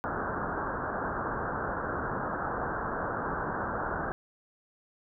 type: low-pass noise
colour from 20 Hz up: white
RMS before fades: -33 dBFS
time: 0.04-4.12 s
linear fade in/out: 0 ms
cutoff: 1600 Hz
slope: 96 dB/octave
effects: none